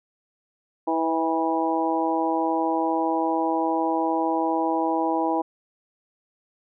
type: harmonic tone with a mistuned harmonic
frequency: 162.5 Hz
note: E3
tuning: 24 cents flat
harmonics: 2 / 3 / 4 / 5 / 6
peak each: -25 / -30 / -29 / -26 / -28 dBFS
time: 0.87-5.42 s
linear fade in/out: 10 ms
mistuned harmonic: 3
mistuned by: +24 cents
effects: none